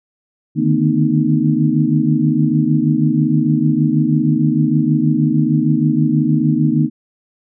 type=tone cluster; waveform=sine; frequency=148.8 / 155.2 / 226.8 / 252.2 / 308.1 Hz; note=D3 / D#3 / A#3 / B3 / D#4; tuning=+23 / -4 / -47 / +36 / -17 cents; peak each=-18 dBFS; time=0.55-6.9 s; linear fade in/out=50 ms; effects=none